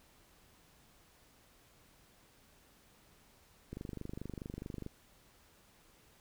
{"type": "click train", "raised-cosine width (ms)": 3, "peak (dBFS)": -29, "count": 29, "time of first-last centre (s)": [3.73, 4.864], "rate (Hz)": 24.7, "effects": ["pink hiss -65 dBFS RMS until 6.2 s"]}